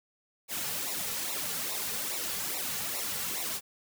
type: noise with flanger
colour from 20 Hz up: white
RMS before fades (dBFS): -34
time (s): 0.48-3.61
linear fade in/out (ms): 50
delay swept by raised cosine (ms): 0.62 to 3.22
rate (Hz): 2.4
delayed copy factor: -0.75
effects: none